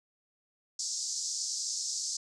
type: band-pass noise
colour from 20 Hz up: pink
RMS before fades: -35 dBFS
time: 0.79-2.17 s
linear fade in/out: 5 ms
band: 4800 to 7600 Hz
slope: 48 dB/octave
effects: none